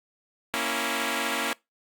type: chord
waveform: 5% pulse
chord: A# diminished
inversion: none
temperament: equal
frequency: 233.1 / 277.2 / 329.6 Hz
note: A#3 / C#4 / E4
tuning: 0 / 0 / 0 cents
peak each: -19 / -19 / -20 dBFS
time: 0.54-1.53 s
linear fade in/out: 0 ms
effects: noise-tail reverb RT60 0.2 s tail -23 dB re dry + Opus 48 kbps

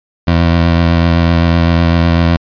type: tone with vibrato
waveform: 20% pulse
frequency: 84.3 Hz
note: E2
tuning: 39 cents sharp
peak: -3 dBFS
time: 0.27-2.37 s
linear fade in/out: 10 ms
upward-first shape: sine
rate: 7.9 Hz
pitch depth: 22 cents each way
effects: resampled to 11025 Hz

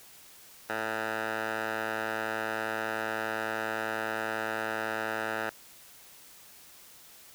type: tone with band-pass filter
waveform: 10% pulse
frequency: 110 Hz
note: A2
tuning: in tune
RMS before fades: -33 dBFS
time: 0.69-5.5 s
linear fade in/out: 10 ms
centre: 1300 Hz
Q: 1.7
effects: white hiss -53 dBFS RMS until 7.34 s

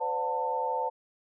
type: tone cluster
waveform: sine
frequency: 508 / 579 / 725 / 893 Hz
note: B4 / D5 / F#5 / A5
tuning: +49 / -25 / -35 / +25 cents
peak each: -33 / -38 / -38 / -29 dBFS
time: 0-0.9 s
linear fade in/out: 20 ms
effects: none

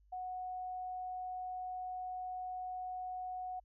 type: tone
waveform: sine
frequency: 736 Hz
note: F#5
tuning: 9 cents flat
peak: -39 dBFS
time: 0.12-3.6 s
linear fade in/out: 10 ms
effects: added 50 Hz sine -64 dBFS peak until 3.64 s

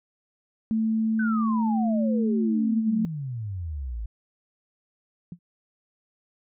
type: tone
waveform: sine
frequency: 221.4 Hz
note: A3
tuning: 11 cents sharp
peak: -21 dBFS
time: 0.71-3.05 s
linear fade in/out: 0 ms
type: exponential sweep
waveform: sine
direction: down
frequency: 1550 to 51.7 Hz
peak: -29 dBFS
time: 1.19-4.06 s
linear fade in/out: 5 ms
type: tone with exponential decay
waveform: sine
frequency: 173.2 Hz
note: F3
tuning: 14 cents flat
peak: -31 dBFS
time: 5.32-5.39 s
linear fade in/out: 2 ms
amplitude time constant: 15 ms
effects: none

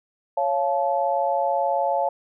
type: chord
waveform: sine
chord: Db augmented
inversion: none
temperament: just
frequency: 554.4 / 693 / 866.2 Hz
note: Db5 / F5 / A5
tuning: 0 / -14 / -27 cents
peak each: -24 dBFS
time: 0.37-2.09 s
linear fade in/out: 5 ms
effects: none

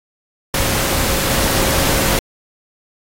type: tone in noise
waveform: sine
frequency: 543 Hz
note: C#5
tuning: 36 cents flat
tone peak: -26 dBFS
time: 0.54-2.19 s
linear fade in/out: 2 ms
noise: pink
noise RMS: -17 dBFS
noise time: 0.54-2.19 s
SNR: -12 dB
effects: AAC 48 kbps

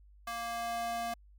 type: tone with high-pass filter sweep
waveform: square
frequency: 233.1 Hz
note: A#3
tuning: in tune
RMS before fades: -36 dBFS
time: 0.27-1.14 s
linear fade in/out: 5 ms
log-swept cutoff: 960 to 550 Hz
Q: 2.3
effects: added 50 Hz sine -55 dBFS peak until 1.38 s + MP3 96 kbps

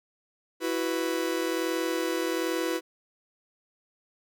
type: chord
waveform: 45% pulse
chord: E suspended second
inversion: none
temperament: just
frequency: 329.6 / 370.8 / 494.4 Hz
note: E4 / F#4 / B4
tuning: 0 / +4 / +2 cents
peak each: -30 / -32 / -32 dBFS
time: 0.6-2.81 s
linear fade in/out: 50 ms
effects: none

